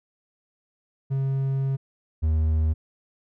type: tone pair in turn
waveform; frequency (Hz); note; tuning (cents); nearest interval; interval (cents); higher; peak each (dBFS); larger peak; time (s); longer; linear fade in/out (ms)
triangle; 135.2 / 78.66; C#3 / D#2; -43 / +19; major sixth; 938; first; -20 / -17; second; 1.1-1.77 / 2.22-2.74; first; 20
effects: none